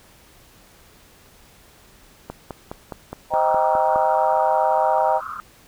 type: click train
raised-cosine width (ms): 1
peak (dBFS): -16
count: 9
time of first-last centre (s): 2.3-3.96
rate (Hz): 4.82
type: chord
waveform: sine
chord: C minor seventh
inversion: none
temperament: just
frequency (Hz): 523.3 / 627.9 / 784.9 / 941.9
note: C5 / Eb5 / G5 / Bb5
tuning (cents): 0 / +16 / +2 / +18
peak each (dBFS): -26 / -21 / -20 / -21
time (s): 3.3-5.21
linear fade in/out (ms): 50
type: band-pass noise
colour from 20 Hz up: pink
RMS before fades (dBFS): -32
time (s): 3.34-5.4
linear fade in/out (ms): 0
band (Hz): 1100 to 1400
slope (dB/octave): 96
effects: pink hiss -51 dBFS RMS until 5.67 s